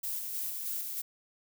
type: noise with tremolo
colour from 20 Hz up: violet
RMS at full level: -35 dBFS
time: 0.03-1.02 s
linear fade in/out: 10 ms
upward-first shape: square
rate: 3.2 Hz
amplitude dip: 30%
effects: none